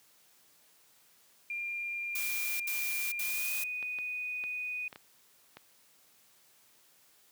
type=tone with pitch glide; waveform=sine; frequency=2397 to 2482 Hz; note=D7 to D#7; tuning=+35 to -5 cents; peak=-34 dBFS; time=1.5-4.88 s; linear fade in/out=2 ms; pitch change=+60 cents; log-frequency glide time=3.19-3.51 s
type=noise bursts; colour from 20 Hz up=blue; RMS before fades=-36 dBFS; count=3; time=2.15-3.64 s; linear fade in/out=5 ms; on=450 ms; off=70 ms
type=clicks; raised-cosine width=0.3 ms; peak=-30 dBFS; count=6; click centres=3.827 / 3.987 / 4.439 / 4.928 / 4.959 / 5.57 s
effects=white hiss -64 dBFS RMS until 7.31 s + high-pass 100 Hz 12 dB/octave